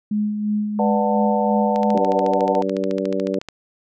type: tone with tremolo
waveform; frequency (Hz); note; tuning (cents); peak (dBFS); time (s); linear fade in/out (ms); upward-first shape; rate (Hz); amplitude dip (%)
sine; 210; G#3; +19; -17; 0.11-1.98; 5; sine; 2.9; 45
type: chord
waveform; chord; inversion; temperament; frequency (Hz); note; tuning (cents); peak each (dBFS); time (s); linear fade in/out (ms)
sine; B minor seventh; none; just; 493.9 / 592.7 / 740.8 / 889; B4 / D5 / F#5 / A5; 0 / +16 / +2 / +18; -23; 0.79-2.62; 2
type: click train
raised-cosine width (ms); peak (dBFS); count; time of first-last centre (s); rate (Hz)
0.2; -16; 25; 1.76-3.487; 13.9
type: harmonic tone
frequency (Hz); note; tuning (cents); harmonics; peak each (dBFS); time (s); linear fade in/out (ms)
96.3; G2; -30; 2 / 3 / 4 / 5 / 6; -26 / -26 / -26 / -26 / -26; 1.94-3.39; 5
effects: none